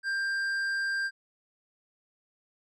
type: tone with tanh clipping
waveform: triangle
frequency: 1588 Hz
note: G6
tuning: 22 cents sharp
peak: -29 dBFS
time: 0.03-1.11 s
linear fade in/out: 50 ms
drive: 12 dB
effects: none